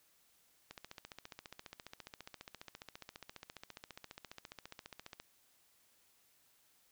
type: click train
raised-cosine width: 0.2 ms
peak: -30 dBFS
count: 67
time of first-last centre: 0.71-5.2 s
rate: 14.7 Hz
effects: white hiss -71 dBFS RMS until 6.91 s

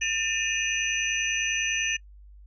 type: tone cluster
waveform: sine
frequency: 1795 / 2442 / 2552 / 2829 / 6010 Hz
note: A6 / D#7 / D#7 / F7 / F#8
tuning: +34 / -33 / +43 / +22 / +26 cents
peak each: -31 dBFS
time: 0.01-1.97 s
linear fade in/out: 10 ms
effects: noise-tail reverb RT60 0.1 s tail -24 dB re dry + added 50 Hz sine -46 dBFS peak until 2.46 s

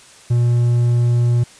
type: tone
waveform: triangle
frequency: 120 Hz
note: B2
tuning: 49 cents flat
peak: -10 dBFS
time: 0.3-1.44 s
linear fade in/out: 10 ms
effects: white hiss -44 dBFS RMS until 1.59 s + resampled to 22050 Hz

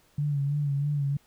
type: tone with vibrato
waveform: sine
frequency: 143.4 Hz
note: D3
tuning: 41 cents flat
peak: -24 dBFS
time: 0.18-1.17 s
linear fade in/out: 5 ms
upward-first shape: sine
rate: 3.1 Hz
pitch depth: 50 cents each way
effects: pink hiss -63 dBFS RMS until 1.26 s

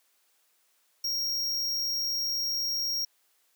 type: tone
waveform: square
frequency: 5588 Hz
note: F8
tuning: in tune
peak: -28 dBFS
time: 1.04-3.05 s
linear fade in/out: 5 ms
effects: white hiss -69 dBFS RMS until 3.55 s + high-pass 400 Hz 12 dB/octave

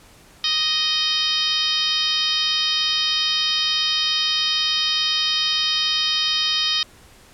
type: harmonic tone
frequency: 622.3 Hz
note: D#5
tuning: in tune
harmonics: 2 / 3 / 4 / 5 / 6 / 7 / 8 / 9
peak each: -33 / -32 / -31 / -23 / -23 / -29 / -25 / -32 dBFS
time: 0.44-6.83 s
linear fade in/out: 2 ms
effects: pink hiss -49 dBFS RMS until 7.33 s + low-pass 12000 Hz 12 dB/octave

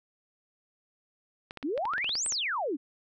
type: clicks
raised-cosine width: 0.3 ms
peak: -23 dBFS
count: 12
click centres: 1.509 / 1.573 / 1.628 / 1.777 / 1.854 / 1.936 / 1.981 / 2.044 / 2.093 / 2.154 / 2.262 / 2.323 s
type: exponential two-way sweep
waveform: sine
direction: up then down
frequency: 252.4 to 8730 to 252.4 Hz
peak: -28 dBFS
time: 1.63-2.77 s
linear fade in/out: 20 ms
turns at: 2.27 s
effects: none

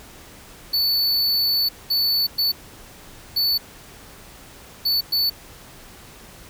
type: tone bursts at uneven times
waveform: square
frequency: 4474 Hz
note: C#8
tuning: 15 cents sharp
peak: -18 dBFS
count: 6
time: 0.73-1.69 / 1.9-2.27 / 2.38-2.52 / 3.36-3.58 / 4.85-5.01 / 5.12-5.3 s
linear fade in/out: 10 ms
effects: pink hiss -44 dBFS RMS until 6.49 s

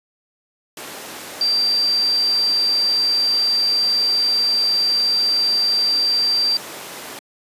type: tone in noise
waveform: sine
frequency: 4699 Hz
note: D8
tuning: in tune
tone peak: -15 dBFS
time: 1.41-6.57 s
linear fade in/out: 2 ms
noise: pink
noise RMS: -32 dBFS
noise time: 0.77-7.19 s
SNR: +14 dB
effects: high-pass 300 Hz 12 dB/octave + resampled to 32000 Hz

